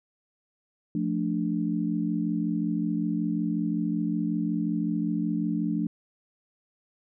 sine chord, D minor, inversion first, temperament equal, 174.61 / 220 / 293.7 Hz, F3 / A3 / D4, 0 / 0 / 0 cents, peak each -29 dBFS, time 0.95-5.87 s, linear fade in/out 2 ms, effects none

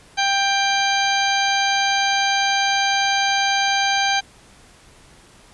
harmonic tone, 790 Hz, G5, 13 cents sharp, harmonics 1 / 2 / 3 / 4 / 5 / 6 / 8, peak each -20 / -23 / -25 / -26 / -27 / -28 / -29 dBFS, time 0.17-4.21 s, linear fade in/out 20 ms, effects pink hiss -49 dBFS RMS until 5.53 s + resampled to 24000 Hz

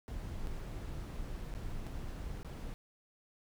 brown noise with dropouts, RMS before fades -41 dBFS, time 0.08-2.74 s, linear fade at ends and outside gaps 0 ms, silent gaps 0.465-0.471 / 1.539-1.549 / 1.867-1.871 / 2.43-2.447 s, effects none

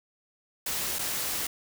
white noise with dropouts, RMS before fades -31 dBFS, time 0.66-1.47 s, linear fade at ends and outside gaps 5 ms, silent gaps 0.987-0.99 s, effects none

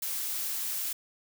blue noise, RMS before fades -33 dBFS, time 0.02-0.93 s, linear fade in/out 5 ms, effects none

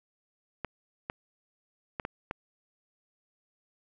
clicks, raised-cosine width 0.5 ms, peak -18 dBFS, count 5, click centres 0.647 / 1.099 / 1.998 / 2.051 / 2.311 s, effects none

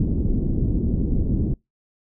pink low-pass noise, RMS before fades -21 dBFS, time 0-1.54 s, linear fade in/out 5 ms, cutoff 320 Hz, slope 24 dB/octave, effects noise-tail reverb RT60 0.2 s tail -26 dB re dry

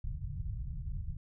pink low-pass noise, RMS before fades -38 dBFS, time 0.04-1.17 s, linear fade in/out 5 ms, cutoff 150 Hz, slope 48 dB/octave, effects none

